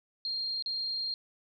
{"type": "tone with dropouts", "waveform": "sine", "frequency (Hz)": 4210, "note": "C8", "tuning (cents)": 10, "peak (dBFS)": -31, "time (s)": [0.25, 1.14], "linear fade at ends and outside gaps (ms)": 1, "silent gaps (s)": [0.624, 0.66], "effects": []}